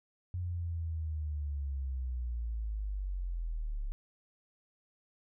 sine linear sweep, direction down, 90.1 to 34.09 Hz, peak -33 dBFS, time 0.34-3.92 s, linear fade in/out 0 ms, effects none

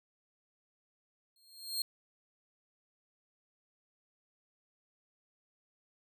sawtooth tone with exponential growth, 4227 Hz, C8, 17 cents sharp, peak -27 dBFS, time 1.36-1.82 s, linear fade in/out 2 ms, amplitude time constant 100 ms, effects none

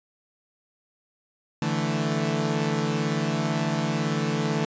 sawtooth chord, D suspended second, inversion none, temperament equal, 146.83 / 164.81 / 220 Hz, D3 / E3 / A3, 0 / 0 / 0 cents, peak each -24 dBFS, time 1.62-4.65 s, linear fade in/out 2 ms, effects resampled to 16000 Hz

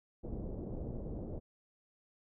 pink low-pass noise, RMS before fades -41 dBFS, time 0.23-1.4 s, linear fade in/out 20 ms, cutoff 540 Hz, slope 24 dB/octave, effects none

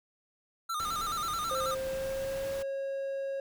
square tone with vibrato, 1282 Hz, E6, 49 cents flat, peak -32 dBFS, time 0.69-1.75 s, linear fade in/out 10 ms, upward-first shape square, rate 9.3 Hz, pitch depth 81 cents each way
pink noise, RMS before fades -44 dBFS, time 0.79-2.63 s, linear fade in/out 10 ms
triangle tone with pitch glide, 525 to 546 Hz, C5 to C#5, +6 to -26 cents, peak -30 dBFS, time 1.51-3.4 s, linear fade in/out 2 ms, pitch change +68 cents, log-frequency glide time 1.63-2.55 s
effects none

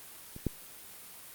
clicks, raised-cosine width 3 ms, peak -30 / -16 dBFS, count 2, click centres 0.364 / 0.467 s, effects white hiss -49 dBFS RMS until 1.34 s + Opus 32 kbps

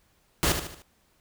pink noise with echo, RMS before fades -23 dBFS, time 0.43-0.52 s, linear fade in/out 0 ms, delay 75 ms, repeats 4, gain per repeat -7 dB, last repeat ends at 0.82 s, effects pink hiss -66 dBFS RMS until 1.2 s

